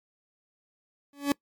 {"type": "tone with exponential growth", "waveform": "40% pulse", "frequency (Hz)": 283.6, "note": "C#4", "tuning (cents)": 40, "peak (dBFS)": -18, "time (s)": [1.13, 1.32], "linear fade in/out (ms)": 2, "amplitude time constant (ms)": 41, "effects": ["noise-tail reverb RT60 0.1 s tail -23 dB re dry", "MP3 96 kbps"]}